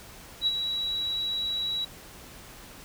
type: tone with ADSR envelope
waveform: sine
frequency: 3896 Hz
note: B7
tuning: 24 cents flat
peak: -20 dBFS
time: 0.41-1.85 s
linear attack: 57 ms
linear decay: 36 ms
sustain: -7 dB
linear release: 7 ms
effects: pink hiss -47 dBFS RMS until 2.84 s